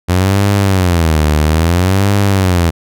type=tone with vibrato; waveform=sawtooth; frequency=87.31 Hz; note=F2; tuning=in tune; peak=-5 dBFS; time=0.08-2.71 s; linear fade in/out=20 ms; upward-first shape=sine; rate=0.6 Hz; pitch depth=250 cents each way; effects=none